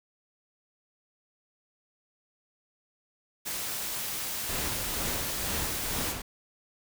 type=noise; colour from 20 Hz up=white; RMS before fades=-34 dBFS; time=3.45-6.13 s; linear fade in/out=20 ms
type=noise with tremolo; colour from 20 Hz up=pink; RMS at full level=-33 dBFS; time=4.49-6.22 s; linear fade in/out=5 ms; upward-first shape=sine; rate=2.1 Hz; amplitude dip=55%
effects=none